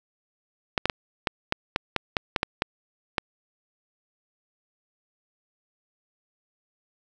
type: clicks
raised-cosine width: 0.3 ms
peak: -6 dBFS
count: 12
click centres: 0.778 / 0.856 / 0.898 / 1.272 / 1.524 / 1.761 / 1.963 / 2.168 / 2.362 / 2.431 / 2.621 / 3.182 s
effects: none